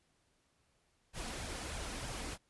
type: noise with flanger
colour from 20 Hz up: pink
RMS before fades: -42 dBFS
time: 1.13-2.38 s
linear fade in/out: 50 ms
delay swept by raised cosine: 1.2 to 4.1 ms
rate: 3.2 Hz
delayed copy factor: +0.5
effects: pink hiss -75 dBFS RMS until 2.49 s + resampled to 24000 Hz